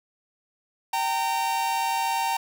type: tone pair together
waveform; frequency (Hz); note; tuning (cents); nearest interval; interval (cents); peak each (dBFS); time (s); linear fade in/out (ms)
45% pulse; 777.8 / 918; G5 / A#5; -14 / -27; minor third; 287; -28 / -25; 0.93-2.37; 5
effects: none